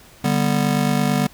square chord, G major, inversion second, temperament just, 147 / 196 / 245 Hz, D3 / G3 / B3, +2 / 0 / -14 cents, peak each -22 dBFS, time 0.24-1.27 s, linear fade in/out 5 ms, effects pink hiss -47 dBFS RMS until 1.33 s

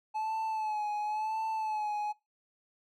triangle tone with vibrato, 860 Hz, A5, 40 cents flat, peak -29 dBFS, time 0.14-2.13 s, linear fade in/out 20 ms, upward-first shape sine, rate 0.95 Hz, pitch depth 49 cents each way, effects noise-tail reverb RT60 0.2 s tail -20 dB re dry

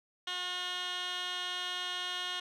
15% pulse tone with band-pass filter, 360.4 Hz, F#4, 45 cents flat, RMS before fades -37 dBFS, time 0.27-2.4 s, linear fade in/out 5 ms, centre 2900 Hz, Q 3.1, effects none

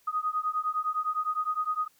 sine beating tone pair, 1242 / 1251.8 Hz, D#6 / D#6, -3 / +10 cents, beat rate 9.8 Hz, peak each -30 dBFS, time 0.07-1.88 s, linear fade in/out 10 ms, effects white hiss -65 dBFS RMS until 1.99 s

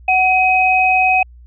sine tone pair together, 745 / 2528 Hz, F#5 / D#7, +12 / +27 cents, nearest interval octave + major sixth, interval 2115 cents, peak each -13 dBFS, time 0.08-1.23 s, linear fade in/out 5 ms, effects added 60 Hz sine -38 dBFS peak until 1.46 s

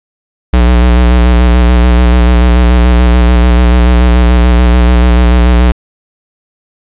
square tone with vibrato, 60.5 Hz, B1, 35 cents flat, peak -4 dBFS, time 0.53-5.72 s, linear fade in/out 5 ms, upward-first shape square, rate 6.9 Hz, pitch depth 38 cents each way, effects resampled to 8000 Hz + 7-bit

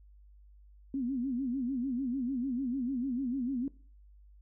sine tone with vibrato, 256.4 Hz, C4, 35 cents flat, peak -30 dBFS, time 0.94-3.68 s, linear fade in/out 2 ms, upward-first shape sine, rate 6.7 Hz, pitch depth 150 cents each way, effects noise-tail reverb RT60 0.4 s tail -20 dB re dry + added 50 Hz sine -54 dBFS peak until 4.41 s

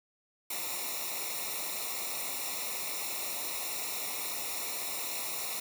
white noise with comb filter, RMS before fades -36 dBFS, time 0.5-5.6 s, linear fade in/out 5 ms, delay 0.63 ms, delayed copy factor -0.9, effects none

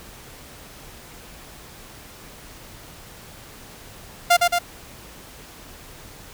sawtooth tone with echo, 698.5 Hz, F5, in tune, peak -8 dBFS, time 4.3-4.37 s, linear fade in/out 10 ms, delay 110 ms, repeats 2, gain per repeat -3 dB, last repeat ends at 4.59 s, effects pink hiss -43 dBFS RMS until 6.33 s

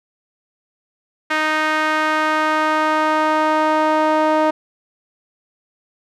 sawtooth tone with band-pass filter sweep, 310.2 Hz, D#4, 5 cents flat, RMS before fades -17 dBFS, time 1.3-4.51 s, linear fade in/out 10 ms, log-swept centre 1700 to 790 Hz, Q 1.6, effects none

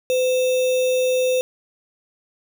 sine tone with sample-and-hold, 509 Hz, C5, 48 cents flat, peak -16 dBFS, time 0.1-1.41 s, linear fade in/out 0 ms, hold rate 3150 Hz, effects none

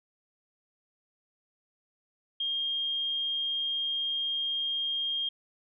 sine tone, 3222 Hz, G7, 47 cents sharp, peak -28 dBFS, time 2.4-5.29 s, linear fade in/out 5 ms, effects none

